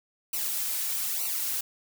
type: noise with flanger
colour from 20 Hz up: blue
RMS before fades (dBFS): -30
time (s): 0.33-1.61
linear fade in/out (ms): 5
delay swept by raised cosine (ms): 0.58 to 4.38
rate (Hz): 1.1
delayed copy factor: -0.9
effects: none